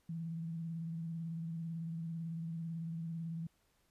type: tone with vibrato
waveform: sine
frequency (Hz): 164.81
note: E3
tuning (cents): 0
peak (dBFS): -38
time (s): 0.09-3.47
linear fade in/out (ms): 5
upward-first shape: square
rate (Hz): 18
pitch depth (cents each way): 30
effects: pink hiss -75 dBFS RMS until 3.9 s + resampled to 32000 Hz